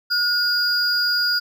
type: tone pair together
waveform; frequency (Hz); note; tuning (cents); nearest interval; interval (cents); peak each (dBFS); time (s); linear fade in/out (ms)
triangle; 1442 / 4850; F#6 / D#8; -45 / -45; octave + major sixth; 2100; -20 / -18; 0.1-1.4; 20
effects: none